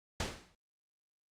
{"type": "noise with exponential decay", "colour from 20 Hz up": "pink", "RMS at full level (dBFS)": -32, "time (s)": [0.2, 0.55], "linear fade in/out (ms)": 2, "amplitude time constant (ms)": 75, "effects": ["low-pass 7000 Hz 12 dB/octave", "Opus 48 kbps"]}